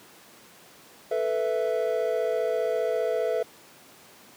triangle chord, A suspended second, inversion none, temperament just, 440 / 495 / 660 Hz, A4 / B4 / E5, 0 / +4 / +2 cents, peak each -26 dBFS, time 1.11-3.43 s, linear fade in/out 5 ms, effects pink hiss -51 dBFS RMS until 4.36 s + high-pass 200 Hz 12 dB/octave

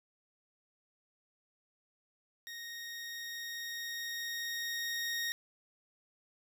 20% pulse tone with level ramp, 1864.7 Hz, A#6, in tune, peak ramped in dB -38 to -28 dBFS, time 2.47-5.32 s, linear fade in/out 0 ms, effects none

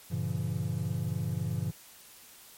triangle chord, G diminished seventh, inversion none, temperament just, 98 / 117.6 / 141.12 / 169.34 Hz, G2 / Bb2 / Db3 / Fb3, 0 / +16 / +31 / +47 cents, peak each -33 dBFS, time 0.1-1.72 s, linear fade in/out 20 ms, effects white hiss -53 dBFS RMS until 2.57 s + MP3 64 kbps

